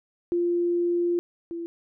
sine tone pair in turn, 347.4 / 338.1 Hz, F4 / E4, -9 / +44 cents, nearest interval unison, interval 47 cents, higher first, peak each -21 / -30 dBFS, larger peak first, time 0.32-1.19 / 1.51-1.66 s, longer first, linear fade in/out 0 ms, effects none

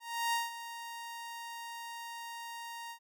sawtooth tone with ADSR envelope, 932.3 Hz, A#5, in tune, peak -25 dBFS, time 0-2.99 s, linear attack 330 ms, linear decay 170 ms, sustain -13 dB, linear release 83 ms, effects none

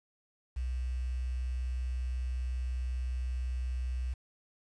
sine tone with quantisation, 62.7 Hz, B1, 27 cents sharp, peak -31 dBFS, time 0.56-4.14 s, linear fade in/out 10 ms, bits 9, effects resampled to 22050 Hz

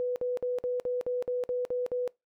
sine tone bursts, 495.1 Hz, B4, 4 cents sharp, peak -27 dBFS, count 10, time 0-2.077 s, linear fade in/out 0 ms, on 160 ms, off 53 ms, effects noise-tail reverb RT60 0.2 s tail -23 dB re dry

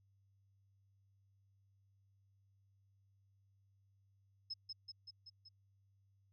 sine tone with echo, 5170 Hz, E8, 34 cents flat, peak -40 dBFS, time 4.5-4.54 s, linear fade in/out 10 ms, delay 190 ms, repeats 5, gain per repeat -3 dB, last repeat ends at 5.49 s, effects added 98 Hz sine -70 dBFS peak until 6.32 s

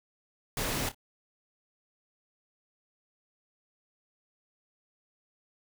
pink noise with echo, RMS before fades -32 dBFS, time 0.57-0.89 s, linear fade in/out 2 ms, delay 28 ms, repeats 2, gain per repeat -13 dB, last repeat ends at 0.946 s, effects none

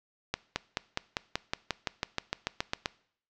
accelerating click train, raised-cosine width 0.2 ms, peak -11 dBFS, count 16, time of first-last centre 0.34-2.859 s, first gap 220 ms, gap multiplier 0.96, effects noise-tail reverb RT60 0.6 s tail -21 dB re dry + low-pass 6000 Hz 12 dB/octave

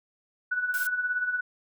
sine tone with tremolo, 1480 Hz, F#6, in tune, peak -23 dBFS, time 0.51-1.41 s, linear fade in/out 10 ms, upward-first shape sine, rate 17 Hz, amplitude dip 60%
blue noise, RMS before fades -37 dBFS, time 0.74-0.87 s, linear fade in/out 0 ms
effects none

